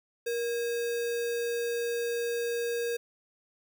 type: tone with sample-and-hold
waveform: sine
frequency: 471.4 Hz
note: A#4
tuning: 19 cents sharp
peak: -28 dBFS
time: 0.26-2.97 s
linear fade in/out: 10 ms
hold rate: 2100 Hz
effects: none